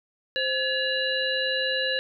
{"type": "harmonic tone with a mistuned harmonic", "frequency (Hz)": 567, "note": "C#5", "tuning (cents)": 39, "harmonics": [1, 3, 5, 7], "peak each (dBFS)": [-29, -28, -30, -29], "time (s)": [0.36, 1.99], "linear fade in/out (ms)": 0, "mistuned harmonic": 1, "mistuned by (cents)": -140, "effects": []}